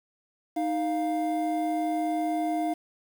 triangle tone pair together, 311.6 / 699 Hz, D#4 / F5, +3 / +1 cents, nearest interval octave + major second, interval 1398 cents, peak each -26 / -26 dBFS, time 0.56-2.74 s, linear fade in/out 10 ms, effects 8-bit

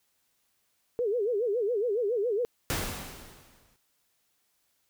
sine tone with vibrato, 444.1 Hz, A4, 16 cents sharp, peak -25 dBFS, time 0.99-2.45 s, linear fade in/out 0 ms, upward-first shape sine, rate 7.2 Hz, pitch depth 210 cents each way
pink noise with exponential decay, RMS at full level -28 dBFS, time 2.7-3.76 s, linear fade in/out 0 ms, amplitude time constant 230 ms
effects white hiss -73 dBFS RMS until 4.89 s

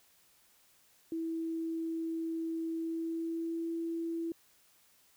sine tone with pitch glide, 327.2 to 332.2 Hz, E4 to E4, -13 to +13 cents, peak -33 dBFS, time 1.12-4.32 s, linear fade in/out 2 ms, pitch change +26 cents, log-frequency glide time 2.74-3.72 s, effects white hiss -66 dBFS RMS until 5.16 s

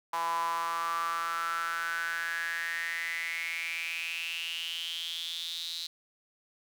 sawtooth tone with high-pass filter sweep, 167.2 Hz, E3, 25 cents sharp, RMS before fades -34 dBFS, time 0.13-5.87 s, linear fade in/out 5 ms, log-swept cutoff 940 to 4000 Hz, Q 8.5, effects none

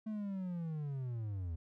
triangle linear sweep, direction down, 220 to 79 Hz, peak -35 dBFS, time 0.06-1.56 s, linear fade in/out 10 ms, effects none

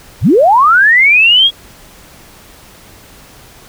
sine linear sweep, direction up, 58 to 3356 Hz, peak -4 dBFS, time 0.21-1.51 s, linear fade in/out 50 ms, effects pink hiss -39 dBFS RMS until 3.68 s

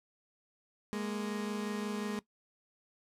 30% pulse tone pair together, 207.5 / 233.1 Hz, G#3 / A#3, -1 / 0 cents, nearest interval major second, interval 201 cents, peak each -33 / -38 dBFS, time 0.93-2.19 s, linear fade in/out 0 ms, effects noise-tail reverb RT60 0.1 s tail -18 dB re dry + low-pass 11000 Hz 12 dB/octave

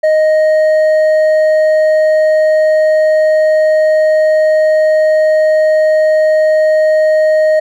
sine tone with hard clipping, 622.3 Hz, D#5, in tune, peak -8 dBFS, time 0.03-7.6 s, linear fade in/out 10 ms, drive 4 dB, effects none

